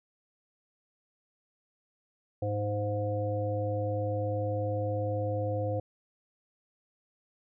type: harmonic tone with a mistuned harmonic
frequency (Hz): 103.83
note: G#2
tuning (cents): 0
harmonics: 1 / 3 / 5 / 7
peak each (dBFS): -31 / -39 / -32 / -39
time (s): 2.42-5.8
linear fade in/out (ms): 5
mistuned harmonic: 7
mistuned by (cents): -19
effects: none